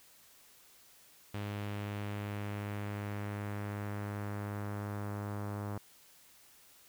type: tone with low-pass filter sweep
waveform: sawtooth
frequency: 102.7 Hz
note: G#2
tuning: 19 cents flat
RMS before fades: -39 dBFS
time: 1.34-5.78 s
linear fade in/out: 5 ms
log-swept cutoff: 3200 to 1200 Hz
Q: 1.4
effects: white hiss -61 dBFS RMS until 6.88 s